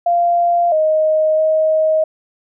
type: tone with pitch steps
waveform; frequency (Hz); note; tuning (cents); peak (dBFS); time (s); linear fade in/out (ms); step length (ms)
sine; 693 / 624 / 629; F5 / D#5 / D#5; -14 / +5 / +19; -11; 0.06-2.04; 5; 660
effects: none